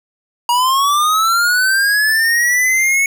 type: linear sweep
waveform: square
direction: up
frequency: 948 to 2217 Hz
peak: -12 dBFS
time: 0.49-3.06 s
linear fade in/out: 2 ms
effects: none